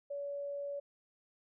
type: tone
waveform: sine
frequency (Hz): 568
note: C#5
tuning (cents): +42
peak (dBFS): -37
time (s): 0.1-0.8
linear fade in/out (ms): 10
effects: none